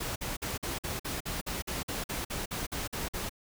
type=noise bursts; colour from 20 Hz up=pink; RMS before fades=-35 dBFS; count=16; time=0-3.295 s; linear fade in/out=10 ms; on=160 ms; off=49 ms; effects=none